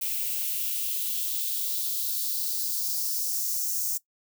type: noise with high-pass filter sweep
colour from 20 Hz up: violet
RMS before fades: -29 dBFS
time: 0.01-3.98 s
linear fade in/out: 10 ms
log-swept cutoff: 2400 to 6300 Hz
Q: 2.7
effects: noise-tail reverb RT60 0.1 s tail -19 dB re dry